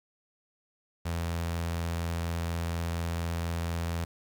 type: tone with notch filter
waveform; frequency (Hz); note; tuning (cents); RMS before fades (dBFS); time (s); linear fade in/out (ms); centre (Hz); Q
sawtooth; 84.2; E2; +37; -32; 1.05-4.05; 10; 310; 1.9
effects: 9-bit